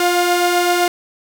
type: tone pair together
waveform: sawtooth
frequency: 351.1 / 710 Hz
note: F4 / F5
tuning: +9 / +28 cents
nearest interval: octave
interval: 1219 cents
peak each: -12 / -13 dBFS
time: 0-0.88 s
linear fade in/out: 2 ms
effects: none